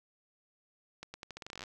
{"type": "accelerating click train", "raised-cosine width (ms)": 0.2, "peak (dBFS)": -26, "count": 16, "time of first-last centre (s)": [1.03, 1.638], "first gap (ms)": 110, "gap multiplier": 0.83, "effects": []}